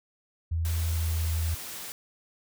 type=tone with pitch glide; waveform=sine; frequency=82.41 to 81.56 Hz; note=E2 to E2; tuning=0 to -18 cents; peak=-25 dBFS; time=0.51-1.55 s; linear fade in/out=10 ms; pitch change=-18 cents; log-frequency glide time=0.84-1.23 s
type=noise; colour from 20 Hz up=white; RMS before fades=-39 dBFS; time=0.65-1.92 s; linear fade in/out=0 ms
effects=none